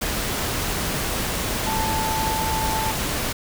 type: tone in noise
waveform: sine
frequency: 880 Hz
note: A5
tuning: in tune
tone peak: -24 dBFS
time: 1.66-2.92 s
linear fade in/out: 10 ms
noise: pink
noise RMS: -25 dBFS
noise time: 0.01-3.33 s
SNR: -2 dB
effects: none

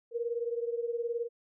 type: beating tone pair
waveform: sine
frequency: 465.5 / 484.5 Hz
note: A#4 / B4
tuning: -2 / -33 cents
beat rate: 19 Hz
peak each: -32 / -36 dBFS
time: 0.11-1.29 s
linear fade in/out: 50 ms
effects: none

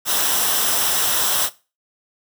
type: noise with comb filter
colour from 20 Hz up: white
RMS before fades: -19 dBFS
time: 0.05-1.5 s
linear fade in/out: 50 ms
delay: 0.44 ms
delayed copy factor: -0.55
effects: noise-tail reverb RT60 0.3 s tail -18 dB re dry

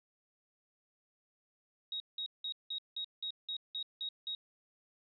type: tone bursts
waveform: sine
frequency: 3783 Hz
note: A#7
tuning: 25 cents sharp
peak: -36 dBFS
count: 10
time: 1.92-4.35 s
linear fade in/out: 2 ms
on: 81 ms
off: 180 ms
effects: none

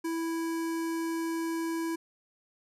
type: tone with notch filter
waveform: square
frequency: 329.6 Hz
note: E4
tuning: in tune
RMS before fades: -32 dBFS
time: 0.04-1.96 s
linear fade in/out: 10 ms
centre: 3400 Hz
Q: 1.5
effects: resampled to 32000 Hz

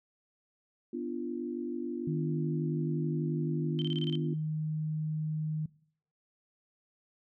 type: chord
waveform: sine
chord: B diminished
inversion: none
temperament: equal with one note detuned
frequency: 246.9 / 293.7 / 345.2 Hz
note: B3 / D4 / F4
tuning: 0 / 0 / -20 cents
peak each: -37 / -39 / -37 dBFS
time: 0.93-4.34 s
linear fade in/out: 5 ms
type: tone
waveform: sine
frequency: 155 Hz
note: D#3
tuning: 6 cents flat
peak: -30 dBFS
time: 2.07-5.66 s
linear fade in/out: 5 ms
type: tone bursts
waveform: sine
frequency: 3109 Hz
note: G7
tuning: 15 cents flat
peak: -35 dBFS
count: 7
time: 3.79-4.154 s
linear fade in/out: 0 ms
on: 28 ms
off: 28 ms
effects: noise-tail reverb RT60 0.6 s tail -22 dB re dry

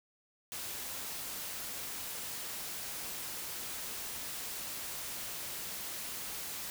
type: noise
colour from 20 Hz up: white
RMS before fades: -41 dBFS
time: 0.52-6.7 s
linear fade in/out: 0 ms
effects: none

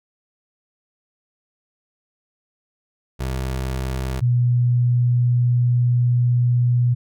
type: tone pair in turn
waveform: 25% pulse / sine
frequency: 65 / 122.03 Hz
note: C2 / B2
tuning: -11 / -20 cents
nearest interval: major seventh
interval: 1091 cents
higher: second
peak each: -19 / -14 dBFS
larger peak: second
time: 3.19-4.21 / 4.21-6.95 s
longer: second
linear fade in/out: 20 ms
effects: none

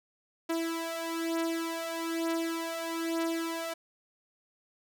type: beating tone pair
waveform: sawtooth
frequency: 329.6 / 330.7 Hz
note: E4 / E4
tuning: 0 / +6 cents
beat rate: 1.1 Hz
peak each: -31 / -29 dBFS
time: 0.49-3.74 s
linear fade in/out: 10 ms
effects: none

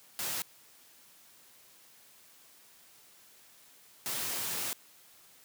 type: noise bursts at uneven times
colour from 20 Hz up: white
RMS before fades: -35 dBFS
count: 2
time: 0.19-0.42 / 4.06-4.73 s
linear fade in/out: 0 ms
effects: white hiss -59 dBFS RMS until 5.44 s + high-pass 100 Hz 12 dB/octave

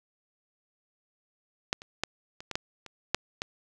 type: clicks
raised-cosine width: 0.2 ms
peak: -9 / -27 / -10 / -25 / -17 / -11 / -26 / -6 / -14 dBFS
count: 9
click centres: 1.729 / 1.819 / 2.036 / 2.405 / 2.513 / 2.555 / 2.863 / 3.146 / 3.419 s
effects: none

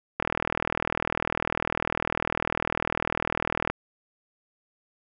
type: click train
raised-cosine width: 0.5 ms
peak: -9 dBFS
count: 141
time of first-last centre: 0.2-3.7 s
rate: 40 Hz
effects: none

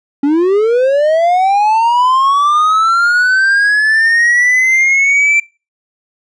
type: linear sweep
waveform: triangle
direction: up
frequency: 274.6 to 2349 Hz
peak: -6 dBFS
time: 0.23-5.4 s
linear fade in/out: 5 ms
effects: noise-tail reverb RT60 0.3 s tail -22 dB re dry + resampled to 22050 Hz

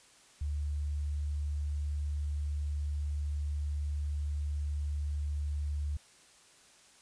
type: tone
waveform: sine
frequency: 73.42 Hz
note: D2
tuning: in tune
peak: -31 dBFS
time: 0.41-5.97 s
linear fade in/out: 5 ms
effects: white hiss -60 dBFS RMS until 7.01 s + resampled to 22050 Hz

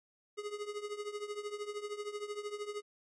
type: tone with tremolo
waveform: square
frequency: 415.3 Hz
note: G#4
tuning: in tune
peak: -36 dBFS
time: 0.37-2.82 s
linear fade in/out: 20 ms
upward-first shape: triangle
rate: 13 Hz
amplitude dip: 85%
effects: resampled to 22050 Hz

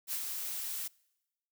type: noise with ADSR envelope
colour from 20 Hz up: blue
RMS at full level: -34 dBFS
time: 0.07-0.88 s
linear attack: 57 ms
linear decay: 68 ms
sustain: -4 dB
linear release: 10 ms
effects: noise-tail reverb RT60 1.0 s tail -26 dB re dry

